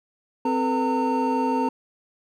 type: tone cluster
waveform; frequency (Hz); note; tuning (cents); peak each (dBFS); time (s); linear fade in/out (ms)
triangle; 260.1 / 437.5 / 489.8 / 912; C4 / A4 / B4 / A#5; -10 / -10 / -14 / -38; -22 / -28 / -28 / -22; 0.45-1.69; 5
effects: none